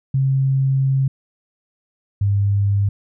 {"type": "tone pair in turn", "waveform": "sine", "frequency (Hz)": [134.6, 100.44], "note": ["C3", "G2"], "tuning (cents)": [49, 43], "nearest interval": "perfect fourth", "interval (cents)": 506, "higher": "first", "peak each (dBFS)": -14, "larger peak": "neither", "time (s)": [[0.14, 1.08], [2.21, 2.89]], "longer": "first", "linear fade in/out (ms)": 5, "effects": []}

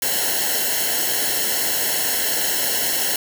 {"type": "noise with comb filter", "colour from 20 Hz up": "white", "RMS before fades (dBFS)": -21, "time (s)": [0.02, 3.16], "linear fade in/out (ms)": 2, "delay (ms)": 0.83, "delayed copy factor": -0.9, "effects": []}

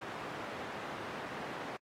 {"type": "band-pass noise", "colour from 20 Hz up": "white", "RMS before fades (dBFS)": -43, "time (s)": [0.01, 1.77], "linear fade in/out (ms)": 10, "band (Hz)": [140, 1300], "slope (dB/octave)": 12, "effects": ["AAC 48 kbps"]}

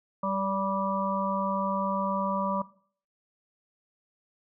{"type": "harmonic tone with a mistuned harmonic", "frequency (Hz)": 195.4, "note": "G3", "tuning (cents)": -5, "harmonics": [1, 3, 5, 6], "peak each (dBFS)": [-32, -32, -32, -32], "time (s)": [0.23, 2.62], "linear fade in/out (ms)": 5, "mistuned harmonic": 3, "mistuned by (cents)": -24, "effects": ["noise-tail reverb RT60 0.5 s tail -18 dB re dry"]}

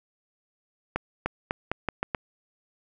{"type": "accelerating click train", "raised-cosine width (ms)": 0.5, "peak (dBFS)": -11, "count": 7, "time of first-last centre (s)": [0.96, 2.148], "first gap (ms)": 300, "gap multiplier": 0.83, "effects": []}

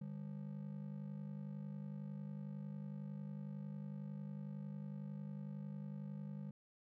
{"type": "ring-modulated tone", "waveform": "triangle", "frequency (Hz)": 173.3, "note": "F3", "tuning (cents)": -13, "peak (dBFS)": -39, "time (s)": [0.01, 6.51], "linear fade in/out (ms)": 5, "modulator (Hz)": 25.5, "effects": []}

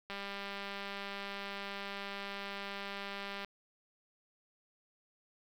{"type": "click train", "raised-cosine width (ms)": 0.3, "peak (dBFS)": -26, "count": 667, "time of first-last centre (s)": [0.1, 3.447], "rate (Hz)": 199, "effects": ["9-bit"]}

